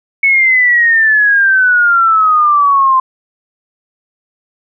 sine exponential sweep, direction down, 2217 to 1037 Hz, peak -6 dBFS, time 0.23-3 s, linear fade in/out 5 ms, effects none

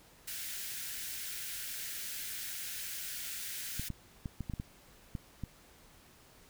white high-pass noise, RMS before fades -41 dBFS, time 0.27-3.89 s, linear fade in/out 10 ms, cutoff 1400 Hz, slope 96 dB/octave
clicks, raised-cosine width 5 ms, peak -25 dBFS, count 9, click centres 3.796 / 3.903 / 4.258 / 4.407 / 4.498 / 4.537 / 4.599 / 5.152 / 5.437 s
effects pink hiss -60 dBFS RMS until 6.49 s

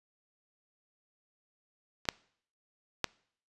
clicks, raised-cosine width 0.2 ms, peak -27 / -7 / -10 dBFS, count 3, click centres 2.054 / 2.088 / 3.043 s, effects noise-tail reverb RT60 0.6 s tail -25 dB re dry + resampled to 24000 Hz

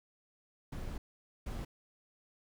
brown noise bursts at uneven times, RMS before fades -40 dBFS, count 2, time 0.72-0.98 / 1.46-1.65 s, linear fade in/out 5 ms, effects none

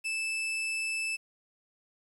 40% pulse tone, 2632 Hz, E7, 3 cents flat, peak -29 dBFS, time 0.04-1.17 s, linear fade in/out 20 ms, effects low-pass 12000 Hz 12 dB/octave + 10-bit

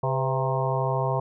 harmonic tone with a mistuned harmonic, 133.2 Hz, C3, 31 cents sharp, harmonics 1 / 3 / 4 / 5 / 6 / 7 / 8, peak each -26 / -32 / -31 / -30 / -35 / -30 / -33 dBFS, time 0.03-1.2 s, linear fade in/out 5 ms, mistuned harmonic 4, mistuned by -73 cents, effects none

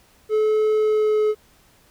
triangle tone with pitch glide, 431 to 426.8 Hz, A4 to G#4, -36 to +47 cents, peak -14 dBFS, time 0.29-1.35 s, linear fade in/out 50 ms, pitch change -17 cents, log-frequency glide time 0.73-1.24 s, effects pink hiss -56 dBFS RMS until 1.9 s

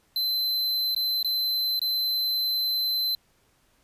square tone with dropouts, 4065 Hz, B7, 49 cents sharp, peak -24 dBFS, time 0.16-3.15 s, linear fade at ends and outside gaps 2 ms, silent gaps 0.948-0.963 / 1.229-1.246 / 1.794-1.816 s, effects pink hiss -65 dBFS RMS until 3.83 s + resampled to 32000 Hz

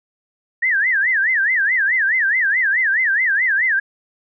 sine tone with vibrato, 1800 Hz, A6, 39 cents sharp, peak -14 dBFS, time 0.62-3.8 s, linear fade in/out 10 ms, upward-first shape sine, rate 4.7 Hz, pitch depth 250 cents each way, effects none

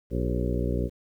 harmonic tone with a mistuned harmonic, 60.8 Hz, B1, 26 cents flat, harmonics 1 / 2 / 3 / 4 / 5 / 6 / 7 / 8 / 9, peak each -28 / -31 / -33 / -34 / -35 / -36 / -36 / -37 / -38 dBFS, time 0.1-0.9 s, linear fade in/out 50 ms, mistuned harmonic 7, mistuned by -67 cents, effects 10-bit

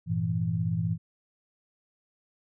sine chord, E diminished, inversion first, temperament equal with one note detuned, 98 / 114.34 / 164.81 Hz, G2 / Bb2 / E3, 0 / -33 / 0 cents, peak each -32 / -30 / -28 dBFS, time 0.06-0.98 s, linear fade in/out 50 ms, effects none

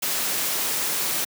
white noise, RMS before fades -25 dBFS, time 0.02-1.25 s, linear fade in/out 10 ms, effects high-pass 150 Hz 12 dB/octave

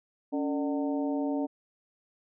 harmonic tone with a mistuned harmonic, 150 Hz, D3, 37 cents sharp, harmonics 2 / 3 / 4 / 5 / 6, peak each -28 / -38 / -36 / -40 / -43 dBFS, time 0.32-1.47 s, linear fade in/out 20 ms, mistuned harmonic 2, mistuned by -110 cents, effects none

